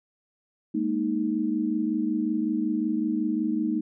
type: chord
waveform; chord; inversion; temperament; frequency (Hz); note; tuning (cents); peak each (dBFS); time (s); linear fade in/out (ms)
sine; Ab suspended second; none; equal; 207.7 / 233.1 / 311.1; Ab3 / Bb3 / Eb4; 0 / 0 / 0; -30 / -28 / -26; 0.74-3.81; 10
effects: none